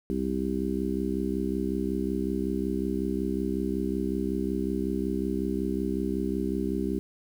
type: harmonic tone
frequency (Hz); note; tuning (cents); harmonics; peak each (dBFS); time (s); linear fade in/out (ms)
65.41; C2; 0; 1 / 3 / 4 / 5 / 6; -36 / -31 / -32 / -32 / -33; 0.1-6.99; 0
effects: 9-bit